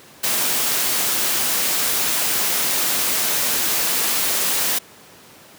white noise, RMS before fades -20 dBFS, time 0.23-4.79 s, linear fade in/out 10 ms, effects pink hiss -45 dBFS RMS until 5.58 s + high-pass 150 Hz 12 dB/octave

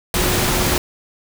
sine tone in noise, 362 Hz, F#4, 38 cents flat, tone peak -26 dBFS, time 0.14-0.78 s, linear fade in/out 2 ms, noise pink, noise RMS -18 dBFS, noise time 0.14-0.78 s, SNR -11 dB, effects none

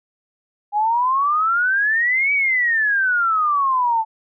sine exponential two-way sweep, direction up then down, 813 to 2297 to 871 Hz, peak -15 dBFS, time 0.72-4.05 s, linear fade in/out 50 ms, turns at 2.33 s, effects none

